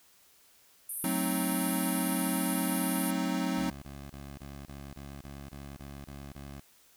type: band-pass noise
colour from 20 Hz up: pink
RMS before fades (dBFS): -38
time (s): 0.89-3.11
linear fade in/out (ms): 5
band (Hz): 9100 to 13000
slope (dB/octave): 96
type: chord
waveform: square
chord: F# diminished seventh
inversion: none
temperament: equal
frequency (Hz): 185 / 220 / 261.6 / 311.1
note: F#3 / A3 / C4 / Eb4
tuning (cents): 0 / 0 / 0 / 0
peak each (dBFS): -34 / -38 / -34 / -36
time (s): 1.04-3.7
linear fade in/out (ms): 2
type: tone bursts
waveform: 15% pulse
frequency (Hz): 69.8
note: C#2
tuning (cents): +13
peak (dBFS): -36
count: 11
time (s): 3.57-6.6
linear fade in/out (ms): 5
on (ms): 250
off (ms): 28
effects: white hiss -62 dBFS RMS until 6.96 s